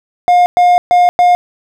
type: tone bursts at uneven times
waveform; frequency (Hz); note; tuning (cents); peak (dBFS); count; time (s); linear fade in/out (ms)
triangle; 712; F5; +33; -3; 4; 0.28-0.46 / 0.57-0.78 / 0.91-1.09 / 1.19-1.35; 0
effects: none